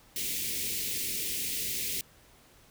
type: band-stop noise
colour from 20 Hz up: white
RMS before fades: -33 dBFS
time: 0.16-2.01 s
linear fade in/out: 2 ms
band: 470 to 2000 Hz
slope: 48 dB/octave
effects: pink hiss -59 dBFS RMS until 2.7 s